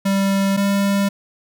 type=tone pair in turn; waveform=square; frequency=196 / 198.85 Hz; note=G3 / G3; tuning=0 / +25 cents; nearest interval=unison; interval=25 cents; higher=second; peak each=-16 / -16 dBFS; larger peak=neither; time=0.05-0.57 / 0.57-1.09 s; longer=neither; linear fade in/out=10 ms; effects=none